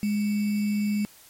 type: tone with sample-and-hold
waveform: sine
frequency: 207.7 Hz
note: G#3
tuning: in tune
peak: -22 dBFS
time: 0.03-1.05 s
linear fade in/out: 0 ms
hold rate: 2450 Hz
effects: white hiss -52 dBFS RMS until 1.29 s + MP3 64 kbps